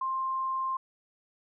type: tone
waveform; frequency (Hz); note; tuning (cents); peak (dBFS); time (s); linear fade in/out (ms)
sine; 1054; C6; +12; -28; 0.01-0.77; 5
effects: none